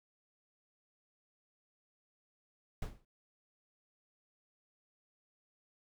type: noise with exponential decay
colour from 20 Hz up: brown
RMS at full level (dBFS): -35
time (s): 2.82-3.05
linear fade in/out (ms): 2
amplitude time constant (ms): 49
effects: none